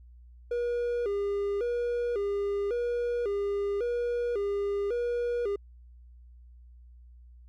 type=tone with vibrato; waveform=triangle; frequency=440 Hz; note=A4; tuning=in tune; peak=-25 dBFS; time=0.51-5.56 s; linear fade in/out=5 ms; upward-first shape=square; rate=0.91 Hz; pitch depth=150 cents each way; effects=added 60 Hz sine -49 dBFS peak until 7.48 s + Opus 48 kbps